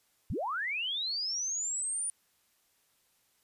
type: linear sweep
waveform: sine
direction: up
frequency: 46.25 to 9540 Hz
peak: -31 dBFS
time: 0.3-2.1 s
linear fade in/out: 0 ms
effects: white hiss -71 dBFS RMS until 3.43 s + resampled to 32000 Hz